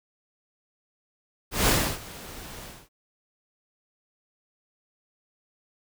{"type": "noise with ADSR envelope", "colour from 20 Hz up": "pink", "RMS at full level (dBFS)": -20, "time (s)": [1.51, 2.89], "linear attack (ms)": 160, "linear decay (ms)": 310, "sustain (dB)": -21, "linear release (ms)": 250, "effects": []}